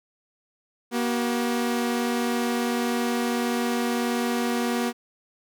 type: tone pair together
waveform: sawtooth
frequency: 238.8 / 379 Hz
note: A#3 / F#4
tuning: +42 / +42 cents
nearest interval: minor sixth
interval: 800 cents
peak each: -20 / -26 dBFS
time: 0.91-4.93 s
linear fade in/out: 50 ms
effects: none